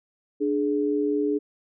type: tone pair together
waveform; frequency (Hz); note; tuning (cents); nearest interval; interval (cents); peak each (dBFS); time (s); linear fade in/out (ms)
sine; 294.9 / 419.7; D4 / G#4; +7 / +18; tritone; 611; -24; 0.4-1.39; 20
effects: none